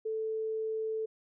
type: tone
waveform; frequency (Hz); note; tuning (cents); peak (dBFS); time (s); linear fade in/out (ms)
sine; 440; A4; 0; -31; 0.05-1.06; 10
effects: none